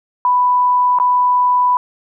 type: tone with dropouts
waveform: sine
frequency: 991 Hz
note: B5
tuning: 6 cents sharp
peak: -10 dBFS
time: 0.25-1.77 s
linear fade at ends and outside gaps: 1 ms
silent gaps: 0.987-0.999 s
effects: none